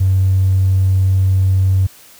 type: tone with tanh clipping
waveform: triangle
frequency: 94.7 Hz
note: F#2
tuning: 41 cents sharp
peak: -9 dBFS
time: 0-1.87 s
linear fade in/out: 10 ms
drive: 1 dB
effects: white hiss -43 dBFS RMS until 2.19 s